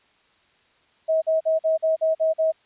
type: tone bursts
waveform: sine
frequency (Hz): 639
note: D#5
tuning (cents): +46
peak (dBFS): -17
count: 8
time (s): 1.08-2.522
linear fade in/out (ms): 20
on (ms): 140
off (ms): 46
effects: white hiss -61 dBFS RMS until 2.65 s + resampled to 8000 Hz